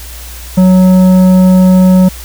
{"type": "tone with tanh clipping", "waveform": "sine", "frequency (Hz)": 185, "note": "F#3", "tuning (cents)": 0, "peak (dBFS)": -4, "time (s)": [0.57, 2.09], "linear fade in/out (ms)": 10, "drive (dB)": 10, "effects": ["added 60 Hz sine -26 dBFS peak until 2.24 s", "white hiss -30 dBFS RMS until 2.24 s"]}